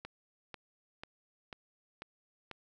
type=click train; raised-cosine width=0.3 ms; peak=-27 dBFS; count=6; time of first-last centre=0.05-2.513 s; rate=2.03 Hz; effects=none